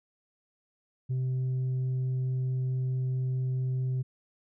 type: tone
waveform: sine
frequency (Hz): 128.9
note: C3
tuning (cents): -26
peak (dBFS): -24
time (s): 1.09-4.03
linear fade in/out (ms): 20
effects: tanh soft clip ceiling -26 dBFS